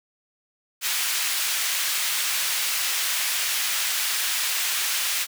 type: high-pass noise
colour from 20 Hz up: pink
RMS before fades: -25 dBFS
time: 0.81-5.27 s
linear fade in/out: 50 ms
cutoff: 2000 Hz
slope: 12 dB/octave
effects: none